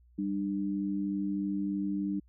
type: tone pair together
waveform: sine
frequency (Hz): 196 / 299.2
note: G3 / D4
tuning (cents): 0 / +32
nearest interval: perfect fifth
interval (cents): 732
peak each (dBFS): -32 / -32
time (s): 0.18-2.2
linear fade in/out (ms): 10
effects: added 60 Hz sine -58 dBFS peak until 2.28 s